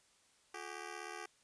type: ring-modulated tone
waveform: 10% pulse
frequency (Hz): 392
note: G4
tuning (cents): 0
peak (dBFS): -33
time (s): 0.54-1.26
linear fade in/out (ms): 5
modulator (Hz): 38.2
effects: white hiss -70 dBFS RMS until 1.43 s + resampled to 22050 Hz